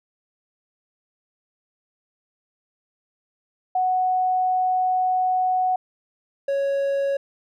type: tone pair in turn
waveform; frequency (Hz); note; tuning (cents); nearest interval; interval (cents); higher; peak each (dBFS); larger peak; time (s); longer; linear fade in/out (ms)
sine / triangle; 740 / 554.4; F#5 / C#5; 0 / 0; perfect fourth; 500; first; -18; neither; 3.75-5.76 / 6.48-7.17; first; 5
effects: none